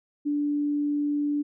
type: tone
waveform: sine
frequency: 291.9 Hz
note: D4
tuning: 10 cents flat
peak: -23 dBFS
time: 0.25-1.43 s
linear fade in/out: 20 ms
effects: none